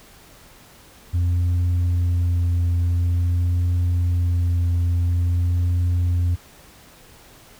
sine tone with vibrato, 87.31 Hz, F2, in tune, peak -14 dBFS, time 1.13-6.36 s, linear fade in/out 20 ms, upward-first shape triangle, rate 0.48 Hz, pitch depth 15 cents each way, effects tanh soft clip ceiling -16 dBFS + pink hiss -48 dBFS RMS until 7.59 s

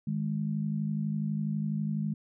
sine tone pair together, 155.6 / 207.7 Hz, D#3 / G#3, 0 / 0 cents, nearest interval perfect fourth, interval 500 cents, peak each -31 / -31 dBFS, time 0.07-2.14 s, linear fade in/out 5 ms, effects none

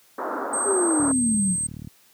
white band-pass noise, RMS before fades -29 dBFS, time 0.18-1.12 s, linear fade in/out 5 ms, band 240 to 1400 Hz, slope 48 dB/octave
sine tone, 8300 Hz, C9, 15 cents flat, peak -23 dBFS, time 0.53-1.67 s, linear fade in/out 5 ms
sine exponential sweep, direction down, 420.1 to 174.61 Hz, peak -20 dBFS, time 0.64-1.57 s, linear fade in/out 50 ms
click train, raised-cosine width 5 ms, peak -22 dBFS, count 34, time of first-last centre 1-1.873 s, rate 37.8 Hz
effects white hiss -57 dBFS RMS until 2.13 s + high-pass 100 Hz 12 dB/octave

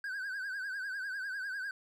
triangle tone with vibrato, 1570 Hz, G6, 2 cents sharp, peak -34 dBFS, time 0.04-1.71 s, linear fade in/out 2 ms, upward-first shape triangle, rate 10 Hz, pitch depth 110 cents each way, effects none

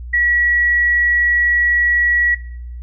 sine tone, 1928 Hz, B6, 42 cents flat, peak -12 dBFS, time 0.13-2.35 s, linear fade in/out 10 ms, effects noise-tail reverb RT60 0.7 s tail -18 dB re dry + added 60 Hz sine -27 dBFS peak until 2.82 s

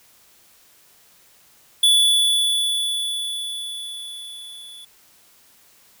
square tone with level ramp, 3444 Hz, A7, 38 cents flat, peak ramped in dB -12 to -39 dBFS, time 1.83-4.85 s, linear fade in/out 5 ms, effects white hiss -54 dBFS RMS until 6 s

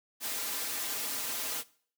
white noise with comb filter, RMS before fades -35 dBFS, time 0.2-1.64 s, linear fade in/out 50 ms, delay 5.4 ms, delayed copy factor -0.8, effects noise-tail reverb RT60 0.5 s tail -20 dB re dry + high-pass 200 Hz 12 dB/octave

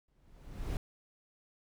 brown noise with exponential growth, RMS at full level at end -32 dBFS, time 0.08-0.77 s, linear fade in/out 2 ms, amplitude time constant 150 ms, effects none

